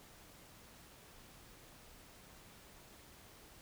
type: silence
effects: pink hiss -59 dBFS RMS until 3.61 s